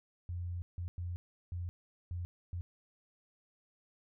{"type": "tone bursts at uneven times", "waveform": "sine", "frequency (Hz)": 87.8, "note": "F2", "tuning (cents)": 10, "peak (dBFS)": -36, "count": 6, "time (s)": [[0.29, 0.62], [0.78, 0.88], [0.98, 1.16], [1.52, 1.69], [2.11, 2.25], [2.53, 2.61]], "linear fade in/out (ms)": 0, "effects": []}